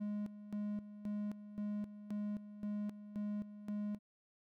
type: tone with tremolo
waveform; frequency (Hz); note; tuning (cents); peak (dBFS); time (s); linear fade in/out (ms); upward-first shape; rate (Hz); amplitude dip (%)
triangle; 207.7; G#3; 0; -35; 0-3.99; 20; square; 1.9; 75
effects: none